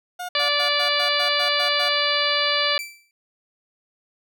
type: tone bursts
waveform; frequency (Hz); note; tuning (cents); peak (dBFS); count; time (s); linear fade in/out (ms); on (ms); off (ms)
30% pulse; 718; F5; +48; -26; 9; 0.19-1.89; 10; 100; 100
type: harmonic tone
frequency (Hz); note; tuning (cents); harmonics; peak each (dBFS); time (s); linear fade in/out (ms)
582; D5; -16; 1 / 2 / 3 / 4 / 5 / 6 / 7 / 8; -27 / -27 / -27 / -27 / -27 / -27 / -27 / -27; 0.35-2.78; 2
type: tone with exponential decay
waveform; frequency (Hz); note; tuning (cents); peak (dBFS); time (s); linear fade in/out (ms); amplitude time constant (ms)
sawtooth; 2332; D7; -13; -23; 2.79-3.11; 1; 68
effects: none